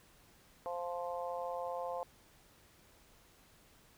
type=harmonic tone; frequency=174.61 Hz; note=F3; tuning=in tune; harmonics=3 / 4 / 5 / 6; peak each=-40 / -42 / -44 / -46 dBFS; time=0.66-2.03 s; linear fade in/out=0 ms; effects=pink hiss -64 dBFS RMS until 3.97 s